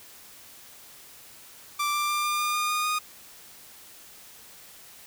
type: tone with pitch steps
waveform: sawtooth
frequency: 1174.7 / 1182.9 / 1191.1 / 1199.4 / 1207.7 / 1216.1 / 1224.6 / 1233.1 Hz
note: D6 / D6 / D6 / D6 / D6 / D#6 / D#6 / D#6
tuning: 0 / +12 / +24 / +36 / +48 / -40 / -28 / -16 cents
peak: -21 dBFS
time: 1.79-2.99 s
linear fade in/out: 10 ms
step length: 150 ms
effects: white hiss -49 dBFS RMS until 5.06 s